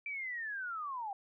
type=linear sweep; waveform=sine; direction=down; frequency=2349 to 766 Hz; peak=-37 dBFS; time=0.06-1.13 s; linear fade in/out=2 ms; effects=none